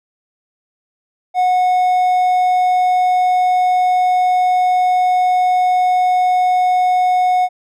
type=tone; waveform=triangle; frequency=731 Hz; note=F#5; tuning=21 cents flat; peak=-9 dBFS; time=1.34-7.49 s; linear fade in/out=50 ms; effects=none